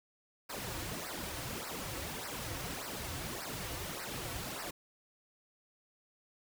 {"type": "noise with flanger", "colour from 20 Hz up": "pink", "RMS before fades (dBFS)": -41, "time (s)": [0.49, 4.71], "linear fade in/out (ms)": 10, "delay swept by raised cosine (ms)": [0.29, 4.99], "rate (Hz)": 1.7, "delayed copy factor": -0.85, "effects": []}